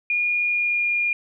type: tone with pitch glide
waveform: sine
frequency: 2432 to 2418 Hz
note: D#7 to D7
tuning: -40 to +50 cents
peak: -19 dBFS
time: 0.1-1.13 s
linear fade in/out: 2 ms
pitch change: -10 cents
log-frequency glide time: 0.45-0.87 s
effects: none